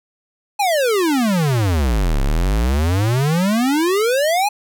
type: exponential two-way sweep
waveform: square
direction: down then up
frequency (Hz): 852 to 32.62 to 852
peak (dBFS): -15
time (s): 0.59-4.49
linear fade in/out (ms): 10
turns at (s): 2.21
effects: none